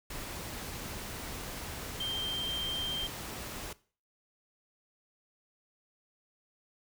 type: tone in noise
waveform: sine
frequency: 3158 Hz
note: G7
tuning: 12 cents sharp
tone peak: -32 dBFS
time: 2-3.07 s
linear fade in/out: 5 ms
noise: pink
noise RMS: -41 dBFS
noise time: 0.1-3.73 s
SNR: +6 dB
effects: noise-tail reverb RT60 0.4 s tail -19 dB re dry